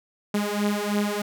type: beating tone pair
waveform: sawtooth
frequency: 204.9 / 208 Hz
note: G#3 / G#3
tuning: -23 / +3 cents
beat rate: 3.1 Hz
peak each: -22 dBFS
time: 0.34-1.22 s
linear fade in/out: 5 ms
effects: none